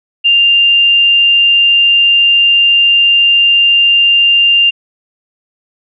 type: tone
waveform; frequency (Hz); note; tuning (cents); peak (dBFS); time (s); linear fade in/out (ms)
sine; 2794; F7; 0; -5; 0.24-4.71; 20
effects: none